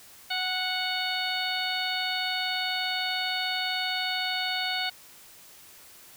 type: harmonic tone with a mistuned harmonic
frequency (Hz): 737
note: F#5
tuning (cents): -7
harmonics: 1 / 2 / 3 / 4 / 5 / 6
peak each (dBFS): -34 / -34 / -34 / -34 / -34 / -34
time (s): 0.3-4.9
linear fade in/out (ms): 10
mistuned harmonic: 1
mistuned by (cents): +15
effects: white hiss -51 dBFS RMS until 6.16 s